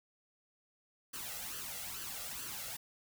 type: noise with flanger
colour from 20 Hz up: white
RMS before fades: -43 dBFS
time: 1.13-2.77 s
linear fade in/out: 10 ms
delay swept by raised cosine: 0.65 to 1.52 ms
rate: 2.3 Hz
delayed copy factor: +0.65
effects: none